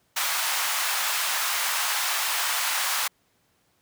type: high-pass noise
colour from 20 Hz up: pink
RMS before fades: -26 dBFS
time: 0.16-3.08 s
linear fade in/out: 10 ms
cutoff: 880 Hz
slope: 24 dB/octave
effects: pink hiss -67 dBFS RMS until 3.81 s + high-pass 80 Hz 12 dB/octave